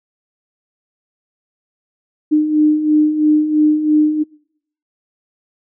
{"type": "beating tone pair", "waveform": "sine", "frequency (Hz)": [301.8, 304.8], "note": ["D4", "D#4"], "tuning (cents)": [47, -36], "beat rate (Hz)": 3, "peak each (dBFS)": [-18, -11], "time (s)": [2.31, 4.24], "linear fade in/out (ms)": 20, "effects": ["noise-tail reverb RT60 0.7 s tail -25 dB re dry"]}